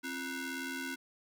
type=ring-modulated tone; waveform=sawtooth; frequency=610 Hz; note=D#5; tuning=34 cents flat; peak=-30 dBFS; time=0.03-0.96 s; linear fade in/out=20 ms; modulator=876 Hz; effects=none